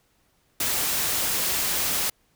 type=noise; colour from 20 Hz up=white; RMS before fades=-25 dBFS; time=0.6-2.1 s; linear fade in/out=5 ms; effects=pink hiss -66 dBFS RMS until 2.35 s